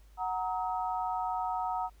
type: chord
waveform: sine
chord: D# minor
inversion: first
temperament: equal with one note detuned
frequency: 740 / 932.3 / 1272.1 Hz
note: F#5 / A#5 / D#6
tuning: 0 / 0 / +38 cents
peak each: -33 / -34 / -38 dBFS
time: 0.17-1.9 s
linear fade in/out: 50 ms
effects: added 51 Hz sine -54 dBFS peak until 2 s + pink hiss -67 dBFS RMS until 2 s